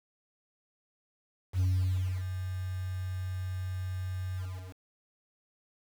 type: tone with ADSR envelope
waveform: sine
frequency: 92.5 Hz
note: F#2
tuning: in tune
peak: -21 dBFS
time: 1.53-4.79 s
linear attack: 69 ms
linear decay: 620 ms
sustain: -11 dB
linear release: 420 ms
effects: tanh soft clip ceiling -23 dBFS + 8-bit